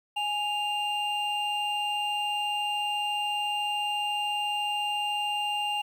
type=tone pair together; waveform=triangle; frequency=830.7 / 2794 Hz; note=G#5 / F7; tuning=0 / 0 cents; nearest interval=octave + major sixth; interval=2100 cents; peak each=-28 dBFS; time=0.16-5.82 s; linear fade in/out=10 ms; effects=10-bit